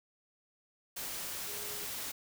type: tone in noise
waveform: sine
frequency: 415.3 Hz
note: G#4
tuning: in tune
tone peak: -50 dBFS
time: 1.47-1.86 s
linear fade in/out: 10 ms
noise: white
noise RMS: -40 dBFS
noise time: 0.96-2.12 s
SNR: -13 dB
effects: none